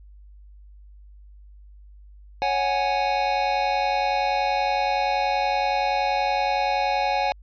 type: chord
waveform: square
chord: C# suspended fourth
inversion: none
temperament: equal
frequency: 554.4 / 740 / 830.6 Hz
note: C#5 / F#5 / G#5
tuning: 0 / 0 / 0 cents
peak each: -29 / -26 / -24 dBFS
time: 2.42-7.32 s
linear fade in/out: 0 ms
effects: added 50 Hz sine -44 dBFS peak until 7.42 s + resampled to 11025 Hz